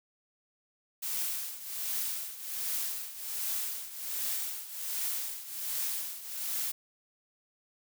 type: noise with tremolo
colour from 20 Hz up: blue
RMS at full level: -32 dBFS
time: 1.02-6.72 s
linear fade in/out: 10 ms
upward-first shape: triangle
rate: 1.3 Hz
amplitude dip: 80%
effects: none